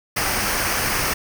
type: noise with comb filter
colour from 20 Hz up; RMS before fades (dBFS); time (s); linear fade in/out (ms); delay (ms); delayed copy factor
pink; -22; 0.16-1.14; 10; 0.27; -0.55
effects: none